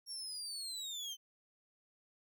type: linear sweep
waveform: 30% pulse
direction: down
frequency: 5588 to 3063 Hz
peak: -38 dBFS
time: 0.06-1.17 s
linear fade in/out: 50 ms
effects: none